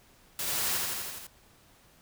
white noise with echo, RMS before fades -33 dBFS, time 0.39-0.77 s, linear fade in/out 2 ms, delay 83 ms, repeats 6, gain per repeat -2 dB, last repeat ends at 1.268 s, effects pink hiss -60 dBFS RMS until 2.01 s

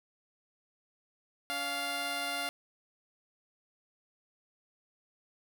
10% pulse tone pair together, 283 / 698.5 Hz, C#4 / F5, +36 / 0 cents, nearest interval octave + major third, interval 1564 cents, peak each -33 / -25 dBFS, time 1.5-2.49 s, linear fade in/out 0 ms, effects none

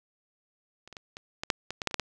clicks, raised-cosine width 0.2 ms, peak -30 / -28 / -24 / -24 / -15 / -6 / -17 / -15 / -8 / -27 / -9 / -12 dBFS, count 12, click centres 0.876 / 0.927 / 0.968 / 1.169 / 1.435 / 1.502 / 1.706 / 1.818 / 1.873 / 1.911 / 1.943 / 1.997 s, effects none

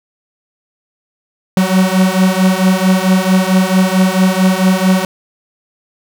45% pulse beating tone pair, 185 / 189.5 Hz, F#3 / F#3, 0 / +42 cents, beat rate 4.5 Hz, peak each -12 dBFS, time 1.57-5.05 s, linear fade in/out 2 ms, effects none

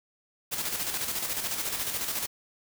white noise with tremolo, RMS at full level -30 dBFS, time 0.51-2.27 s, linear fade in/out 20 ms, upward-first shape square, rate 14 Hz, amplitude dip 45%, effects none

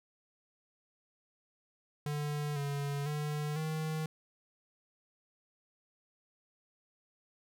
square tone with pitch steps, 147.7 / 142 / 149.3 / 157 Hz, D3 / C#3 / D3 / D#3, +10 / +42 / +29 / +16 cents, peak -34 dBFS, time 2.06-4.06 s, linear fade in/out 2 ms, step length 500 ms, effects none

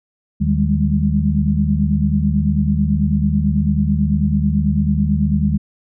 sine tone cluster, 77.5 / 153.3 / 197.6 / 206.7 Hz, D#2 / D#3 / G3 / G#3, -6 / -25 / +14 / -8 cents, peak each -19 dBFS, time 0.4-5.58 s, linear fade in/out 20 ms, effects none

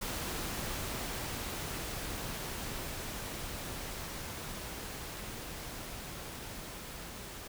pink noise with level ramp, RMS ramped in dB -37 to -45 dBFS, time 0.01-7.48 s, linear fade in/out 10 ms, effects none

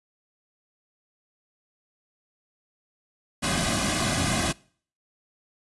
pink noise with comb filter, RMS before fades -25 dBFS, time 3.42-4.53 s, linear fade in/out 20 ms, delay 2.2 ms, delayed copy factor -1, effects noise-tail reverb RT60 0.5 s tail -24 dB re dry + resampled to 24000 Hz

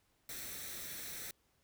white noise with comb filter, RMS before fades -45 dBFS, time 0.29-1.31 s, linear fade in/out 2 ms, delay 0.51 ms, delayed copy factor +0.55, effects pink hiss -75 dBFS RMS until 1.63 s

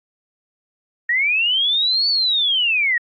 sine linear two-way sweep, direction up then down, 1848 to 4524 to 1848 Hz, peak -15 dBFS, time 1.09-2.98 s, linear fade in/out 5 ms, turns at 2.09 s, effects AAC 64 kbps

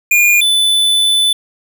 square tone pair in turn, 2424 / 3499 Hz, D#7 / A7, -46 / -10 cents, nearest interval tritone, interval 636 cents, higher second, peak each -8 / -10 dBFS, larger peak first, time 0.11-0.41 / 0.41-1.33 s, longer second, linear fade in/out 5 ms, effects none

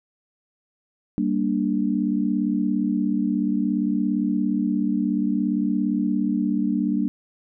sine chord, G minor, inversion none, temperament equal, 196 / 233.1 / 293.7 Hz, G3 / Bb3 / D4, 0 / 0 / 0 cents, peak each -24 dBFS, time 1.18-7.08 s, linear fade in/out 0 ms, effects none

